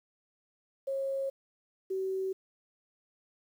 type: tone pair in turn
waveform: sine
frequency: 543 / 380.9 Hz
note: C#5 / G4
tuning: -36 / -50 cents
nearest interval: tritone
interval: 614 cents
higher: first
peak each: -30 / -30 dBFS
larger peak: neither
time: 0.87-1.3 / 1.9-2.33 s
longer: neither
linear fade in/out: 10 ms
effects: 10-bit